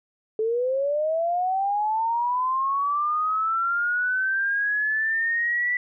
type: linear sweep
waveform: sine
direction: up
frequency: 430.2 to 1975.5 Hz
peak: -21 dBFS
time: 0.39-5.77 s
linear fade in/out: 2 ms
effects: none